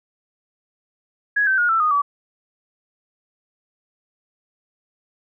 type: tone with pitch steps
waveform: sine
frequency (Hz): 1668 / 1547.3 / 1435.4 / 1331.6 / 1235.2 / 1145.9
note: G#6 / G6 / F6 / E6 / D#6 / D6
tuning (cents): +7 / -23 / +47 / +17 / -13 / -43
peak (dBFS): -15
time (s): 1.36-2.02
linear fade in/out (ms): 10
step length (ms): 110
effects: none